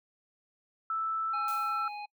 sine tone with pitch glide, 1318.5 to 1333.8 Hz, E6 to E6, 0 to +20 cents, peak -29 dBFS, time 0.9-1.88 s, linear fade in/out 2 ms, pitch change +20 cents, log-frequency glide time 1.27-1.33 s
harmonic tone, 830.6 Hz, G#5, in tune, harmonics 1 / 3 / 5, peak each -38 / -45 / -51 dBFS, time 1.33-2.06 s, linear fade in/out 10 ms
blue noise with exponential decay, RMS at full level -43 dBFS, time 1.48-2.04 s, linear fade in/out 2 ms, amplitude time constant 120 ms
effects noise-tail reverb RT60 0.1 s tail -25 dB re dry

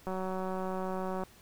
click train, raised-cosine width 1 ms, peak -23 dBFS, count 219, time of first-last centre 0.07-1.236 s, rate 187 Hz, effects pink hiss -58 dBFS RMS until 1.41 s

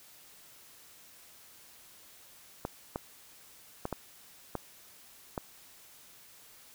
clicks, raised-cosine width 1 ms, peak -19 dBFS, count 6, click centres 2.651 / 2.959 / 3.854 / 3.927 / 4.553 / 5.378 s, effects white hiss -56 dBFS RMS until 6.74 s

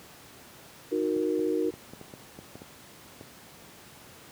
sine chord, D# minor, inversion none, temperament equal with one note detuned, 311.1 / 366.6 / 466.2 Hz, D#4 / F#4 / A#4, 0 / -16 / 0 cents, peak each -29 dBFS, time 0.91-1.71 s, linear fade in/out 20 ms
clicks, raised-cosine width 2 ms, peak -29 dBFS, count 10, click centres 1.165 / 1.392 / 1.739 / 1.935 / 2.013 / 2.138 / 2.389 / 2.555 / 2.619 / 3.211 s
effects pink hiss -50 dBFS RMS until 4.31 s + high-pass 100 Hz 12 dB/octave

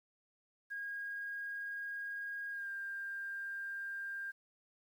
sine tone with pitch glide, 1633 to 1595.7 Hz, G#6 to G6, -30 to +30 cents, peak -39 dBFS, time 0.7-4.32 s, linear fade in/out 20 ms, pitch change -40 cents, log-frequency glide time 2.52-2.68 s, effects 11-bit

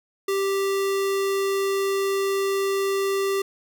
square tone, 392 Hz, G4, in tune, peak -22 dBFS, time 0.28-3.42 s, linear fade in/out 5 ms, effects none

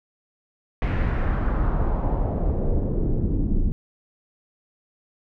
brown noise with low-pass filter sweep, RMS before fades -22 dBFS, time 0.82-3.72 s, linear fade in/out 0 ms, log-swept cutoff 2300 to 240 Hz, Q 1.8, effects none

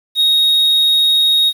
triangle tone, 3753 Hz, A#7, 11 cents sharp, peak -8 dBFS, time 0.15-1.53 s, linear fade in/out 50 ms, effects 7-bit

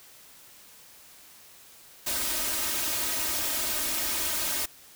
white noise with comb filter, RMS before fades -29 dBFS, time 2.06-4.66 s, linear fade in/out 10 ms, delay 3.2 ms, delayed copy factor +0.8, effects white hiss -52 dBFS RMS until 4.95 s

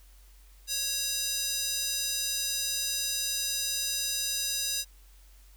square tone with high-pass filter, 551 Hz, C#5, 11 cents flat, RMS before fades -31 dBFS, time 0.67-4.85 s, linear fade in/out 50 ms, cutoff 5000 Hz, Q 1.5, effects added 47 Hz sine -52 dBFS peak until 5.56 s + white hiss -62 dBFS RMS until 5.56 s

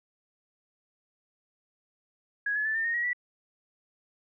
sine tone with pitch steps, 1662 / 1707.7 / 1754.7 / 1803 / 1852.6 / 1903.6 / 1956 Hz, G#6 / G#6 / A6 / A6 / A#6 / A#6 / B6, +1 / +48 / -5 / +42 / -11 / +36 / -17 cents, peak -26 dBFS, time 2.46-3.132 s, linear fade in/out 5 ms, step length 96 ms, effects none

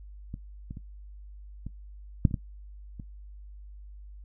clicks, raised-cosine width 5 ms, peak -24 / -26 / -28 / -25 / -7 / -25 / -16 / -27 dBFS, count 8, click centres 0.341 / 0.709 / 0.771 / 1.666 / 2.252 / 2.311 / 2.342 / 2.998 s, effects noise-tail reverb RT60 0.1 s tail -17 dB re dry + added 50 Hz sine -43 dBFS peak until 4.24 s

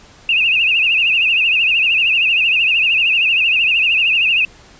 sine tone with vibrato, 2652 Hz, E7, 10 cents sharp, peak -11 dBFS, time 0.29-4.45 s, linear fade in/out 2 ms, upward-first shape triangle, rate 13 Hz, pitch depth 140 cents each way, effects pink hiss -44 dBFS RMS until 4.79 s + resampled to 16000 Hz

